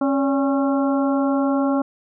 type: harmonic tone with a mistuned harmonic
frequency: 272.7 Hz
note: C#4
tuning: 28 cents flat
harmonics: 1 / 2 / 3 / 4 / 5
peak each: -18 / -24 / -28 / -30 / -32 dBFS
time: 0.01-1.82 s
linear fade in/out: 5 ms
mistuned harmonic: 2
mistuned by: +71 cents
effects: none